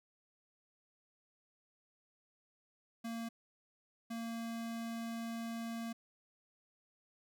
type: tone bursts at uneven times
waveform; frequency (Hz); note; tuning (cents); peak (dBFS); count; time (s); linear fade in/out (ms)
square; 229.7; A#3; -25; -40; 2; 3.04-3.29 / 4.1-5.93; 10
effects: none